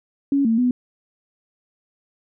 sine tone with pitch steps, 279.1 / 225.9 / 248.2 Hz, C#4 / A3 / B3, +12 / +46 / +9 cents, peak -15 dBFS, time 0.32-0.71 s, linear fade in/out 2 ms, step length 130 ms, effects none

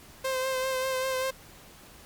sawtooth tone with vibrato, 522 Hz, C5, 4 cents flat, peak -23 dBFS, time 0.24-1.31 s, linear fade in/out 10 ms, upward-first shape sine, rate 5.1 Hz, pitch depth 25 cents each way, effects pink hiss -51 dBFS RMS until 2.05 s + MP3 96 kbps

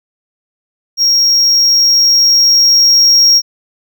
triangle tone with level ramp, 5588 Hz, F8, in tune, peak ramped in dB -6 to -3 dBFS, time 0.97-3.42 s, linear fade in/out 50 ms, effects none

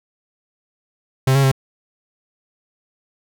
45% pulse tone with pitch steps, 132.2 / 137.4 / 133.7 Hz, C3 / C#3 / C3, +18 / -15 / +38 cents, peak -12 dBFS, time 1.27-1.516 s, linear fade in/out 5 ms, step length 82 ms, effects none

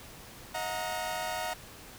sawtooth tone cluster, 633 / 727 / 928 Hz, D#5 / F#5 / A#5, +30 / -31 / -8 cents, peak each -34 / -32 / -34 dBFS, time 0.54-1.54 s, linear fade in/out 10 ms, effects pink hiss -49 dBFS RMS until 1.98 s

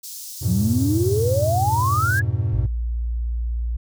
pink high-pass noise, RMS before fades -35 dBFS, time 0.03-2.2 s, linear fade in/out 10 ms, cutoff 5000 Hz, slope 24 dB/octave
triangle chord, F diminished, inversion none, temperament equal, 87.31 / 103.83 / 123.47 Hz, F2 / Ab2 / Cb3, 0 / 0 / 0 cents, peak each -23 / -20 / -22 dBFS, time 0.41-2.67 s, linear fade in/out 20 ms
sine exponential sweep, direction up, 169.7 to 1707 Hz, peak -19 dBFS, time 0.47-2.22 s, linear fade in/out 20 ms
sine tone, 58.3 Hz, A#1, 1 cent sharp, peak -21 dBFS, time 2.53-3.77 s, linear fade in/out 10 ms
effects none

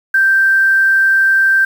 sine tone with quantisation, 1568 Hz, G6, in tune, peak -8 dBFS, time 0.14-1.65 s, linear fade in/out 5 ms, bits 6, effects none

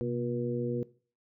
harmonic tone with a mistuned harmonic, 120 Hz, B2, 49 cents flat, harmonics 1 / 2 / 3 / 4, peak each -35 / -35 / -35 / -35 dBFS, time 0.01-0.83 s, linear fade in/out 0 ms, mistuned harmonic 1, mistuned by +100 cents, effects noise-tail reverb RT60 0.4 s tail -19 dB re dry

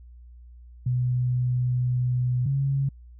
sine tone pair in turn, 124.7 / 137.53 Hz, B2 / C#3, +17 / -13 cents, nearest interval major second, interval 170 cents, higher second, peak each -21 dBFS, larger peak neither, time 0.86-2.46 / 2.46-2.89 s, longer first, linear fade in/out 5 ms, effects added 60 Hz sine -44 dBFS peak until 3.19 s

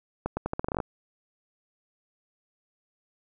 accelerating click train, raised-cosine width 1 ms, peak -14 dBFS, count 12, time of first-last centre 0.26-0.802 s, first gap 110 ms, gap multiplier 0.82, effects none

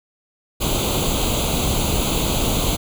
pink noise with comb filter, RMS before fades -20 dBFS, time 0.6-2.77 s, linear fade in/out 20 ms, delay 0.28 ms, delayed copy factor +0.85, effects none

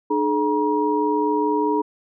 sine tone cluster, 301.1 / 425.9 / 953 Hz, D4 / G#4 / A#5, +43 / +44 / +38 cents, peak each -22 dBFS, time 0.1-1.82 s, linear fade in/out 10 ms, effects none

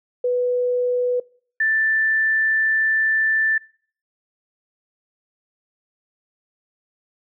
sine tone pair in turn, 493.9 / 1767.2 Hz, B4 / A6, 0 / +7 cents, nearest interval octave + minor seventh, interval 2207 cents, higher second, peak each -17 / -16 dBFS, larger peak second, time 0.24-1.2 / 1.6-3.58 s, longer second, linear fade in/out 5 ms, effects noise-tail reverb RT60 0.5 s tail -24 dB re dry

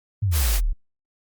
sine exponential sweep, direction down, 110 to 30.87 Hz, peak -18 dBFS, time 0.22-0.73 s, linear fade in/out 10 ms
white noise, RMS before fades -27 dBFS, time 0.31-0.61 s, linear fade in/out 50 ms
effects Opus 48 kbps

